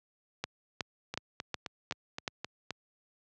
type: two click trains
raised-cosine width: 0.2 ms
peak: -19 / -15 dBFS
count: 7 / 6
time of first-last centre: 1.14-2.707 / 0.44-2.278 s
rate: 3.83 / 2.72 Hz
effects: high-pass 80 Hz 12 dB/octave + low-pass 7000 Hz 12 dB/octave